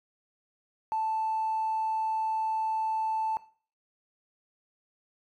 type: tone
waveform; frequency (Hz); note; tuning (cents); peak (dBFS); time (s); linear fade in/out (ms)
triangle; 880; A5; 0; -23; 0.92-3.37; 0
effects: noise-tail reverb RT60 0.4 s tail -19 dB re dry + tanh soft clip ceiling -24 dBFS